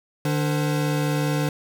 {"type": "tone cluster", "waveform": "square", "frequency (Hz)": [150.1, 292.4, 515], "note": ["D3", "D4", "C5"], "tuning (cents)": [38, -7, -28], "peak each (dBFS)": [-23, -28, -31], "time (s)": [0.25, 1.49], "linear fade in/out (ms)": 2, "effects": []}